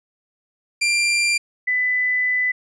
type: tone pair in turn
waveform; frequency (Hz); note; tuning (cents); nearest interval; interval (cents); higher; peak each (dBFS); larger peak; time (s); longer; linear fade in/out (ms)
sawtooth / sine; 2377 / 1998.8; D7 / B6; +20 / +20; minor third; 300; first; -13 / -17; first; 0.81-1.38 / 1.67-2.52; second; 10
effects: resampled to 22050 Hz